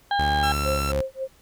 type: harmonic tone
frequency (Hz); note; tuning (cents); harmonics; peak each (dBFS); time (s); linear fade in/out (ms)
807; G#5; -50; 1 / 2 / 4 / 5; -21 / -27 / -33 / -35; 0.11-0.52; 2
type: tone with pitch glide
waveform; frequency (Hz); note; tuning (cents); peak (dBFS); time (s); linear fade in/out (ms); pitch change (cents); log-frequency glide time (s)
sawtooth; 73.42 to 69.94; D2 to C#2; 0 to +16; -21; 0.19-1.01; 0; -84; 0.45-0.82
type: tone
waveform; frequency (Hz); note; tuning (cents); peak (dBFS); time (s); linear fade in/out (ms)
sawtooth; 1346; E6; +36; -23; 0.43-0.92; 5
type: tone with tremolo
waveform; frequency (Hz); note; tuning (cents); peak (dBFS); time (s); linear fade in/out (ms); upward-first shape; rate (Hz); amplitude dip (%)
sine; 530; C5; +22; -22; 0.63-1.28; 50; sine; 3.5; 100
effects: pink hiss -57 dBFS RMS until 1.41 s